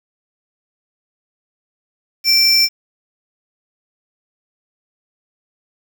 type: tone pair together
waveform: square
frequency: 2338 / 5374 Hz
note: D7 / E8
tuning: -8 / +33 cents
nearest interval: octave + major second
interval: 1441 cents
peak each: -19 / -11 dBFS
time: 2.24-2.69 s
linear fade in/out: 50 ms
effects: 7-bit